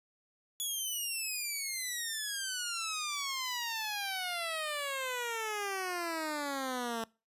10% pulse exponential sweep, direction down, 3416 to 223.3 Hz, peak -26 dBFS, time 0.6-7.04 s, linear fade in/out 0 ms, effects noise-tail reverb RT60 0.3 s tail -23 dB re dry + resampled to 32000 Hz

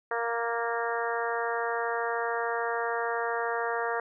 harmonic tone with a mistuned harmonic, 233.1 Hz, A#3, in tune, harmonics 2 / 3 / 4 / 5 / 6 / 7 / 8, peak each -32 / -34 / -35 / -36 / -37 / -37 / -38 dBFS, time 0.11-4 s, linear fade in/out 2 ms, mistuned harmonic 8, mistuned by -15 cents, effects none

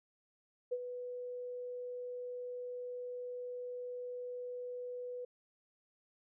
sine tone with ADSR envelope, 493.9 Hz, B4, in tune, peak -31 dBFS, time 0.71-5.25 s, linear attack 16 ms, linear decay 49 ms, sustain -9 dB, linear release 6 ms, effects none

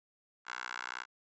10% pulse tone with high-pass filter, 61.6 Hz, B1, 4 cents flat, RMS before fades -42 dBFS, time 0.45-1.06 s, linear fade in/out 50 ms, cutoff 1300 Hz, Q 3.3, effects resampled to 16000 Hz

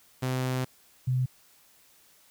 sawtooth / sine tone pair in turn, 128.7 / 127.66 Hz, C3 / C3, -28 / -42 cents, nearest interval unison, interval 14 cents, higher first, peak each -23 / -23 dBFS, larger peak neither, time 0.22-0.65 / 1.07-1.26 s, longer first, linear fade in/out 10 ms, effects white hiss -60 dBFS RMS until 2.3 s

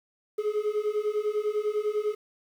triangle beating tone pair, 416.7 / 426.7 Hz, G#4 / G#4, +6 / +47 cents, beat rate 10 Hz, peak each -27 / -26 dBFS, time 0.38-2.15 s, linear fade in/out 10 ms, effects 9-bit

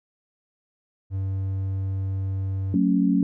triangle tone, 96.2 Hz, G2, 32 cents flat, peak -22 dBFS, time 1.1-2.78 s, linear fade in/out 50 ms
sine chord, F# minor, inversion none, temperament equal with one note detuned, 185 / 223.7 / 277.2 Hz, F#3 / A3 / C#4, 0 / +29 / 0 cents, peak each -21 / -24 / -21 dBFS, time 2.74-3.23 s, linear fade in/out 2 ms
effects none

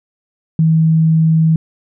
sine tone, 160.6 Hz, E3, 45 cents flat, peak -8 dBFS, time 0.59-1.56 s, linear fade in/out 2 ms, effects none

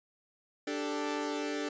sawtooth chord, D suspended fourth, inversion none, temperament equal, 293.7 / 392 / 440 Hz, D4 / G4 / A4, 0 / 0 / 0 cents, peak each -31 / -36 / -34 dBFS, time 0.67-1.69 s, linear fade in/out 5 ms, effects resampled to 16000 Hz

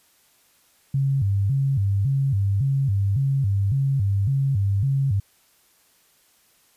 sine tone with vibrato, 116.54 Hz, A#2, in tune, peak -18 dBFS, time 0.94-5.2 s, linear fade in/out 5 ms, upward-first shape square, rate 1.8 Hz, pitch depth 280 cents each way, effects white hiss -60 dBFS RMS until 6.76 s + resampled to 32000 Hz

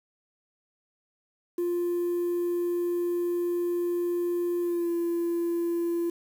triangle tone with pitch glide, 349.2 to 341.2 Hz, F4 to F4, 0 to -40 cents, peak -22 dBFS, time 1.58-6.1 s, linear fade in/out 5 ms, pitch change -40 cents, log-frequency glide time 4.61-4.9 s, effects tanh soft clip ceiling -20 dBFS + 8-bit

